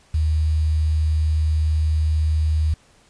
sine tone with quantisation, 77.78 Hz, D#2, in tune, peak -16 dBFS, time 0.14-2.74 s, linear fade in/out 5 ms, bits 7, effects pink hiss -55 dBFS RMS until 3.09 s + resampled to 22050 Hz

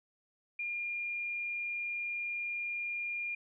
sine tone, 2410 Hz, D7, 44 cents sharp, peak -34 dBFS, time 0.59-3.35 s, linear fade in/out 5 ms, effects none

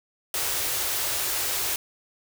white band-stop noise, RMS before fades -27 dBFS, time 0.34-1.76 s, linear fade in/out 2 ms, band 140 to 300 Hz, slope 48 dB/octave, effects none

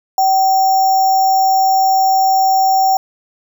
sine tone with sample-and-hold, 767 Hz, G5, 38 cents flat, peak -9 dBFS, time 0.18-2.97 s, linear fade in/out 2 ms, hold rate 6300 Hz, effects none

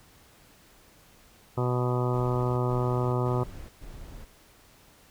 harmonic tone, 124.1 Hz, B2, 9 cents sharp, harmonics 1 / 2 / 3 / 4 / 5 / 6 / 7 / 8 / 9 / 10, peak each -26 / -35 / -31 / -35 / -37 / -40 / -39 / -38 / -42 / -38 dBFS, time 1.57-3.44 s, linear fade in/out 10 ms
brown noise bursts, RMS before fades -42 dBFS, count 4, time 2.13-4.25 s, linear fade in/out 10 ms, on 440 ms, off 120 ms
effects pink hiss -57 dBFS RMS until 5.1 s

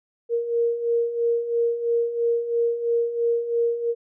sine beating tone pair, 466.2 / 469.2 Hz, A#4 / A#4, 0 / +11 cents, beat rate 3 Hz, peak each -27 / -21 dBFS, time 0.29-3.95 s, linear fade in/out 50 ms, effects none

